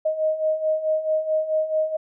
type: beating tone pair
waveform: sine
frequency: 622.3 / 626.9 Hz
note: D#5 / D#5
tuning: 0 / +13 cents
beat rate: 4.6 Hz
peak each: -26 / -21 dBFS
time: 0.05-1.97 s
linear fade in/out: 10 ms
effects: none